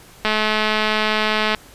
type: click train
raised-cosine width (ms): 0.3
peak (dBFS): -3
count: 280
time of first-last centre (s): 0.25-1.548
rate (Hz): 215
effects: pink hiss -45 dBFS RMS until 1.74 s + resampled to 32000 Hz